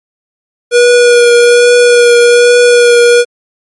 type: tone with vibrato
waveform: square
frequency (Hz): 481.7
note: B4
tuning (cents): -43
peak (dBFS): -3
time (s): 0.71-3.25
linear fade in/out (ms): 50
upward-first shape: triangle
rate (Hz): 1.2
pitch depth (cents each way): 18
effects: MP3 48 kbps